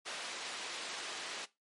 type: band-pass noise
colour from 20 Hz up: white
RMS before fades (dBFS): -43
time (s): 0.05-1.46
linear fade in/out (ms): 20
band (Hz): 340 to 4400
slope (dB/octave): 12
effects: noise-tail reverb RT60 0.2 s tail -17 dB re dry + MP3 48 kbps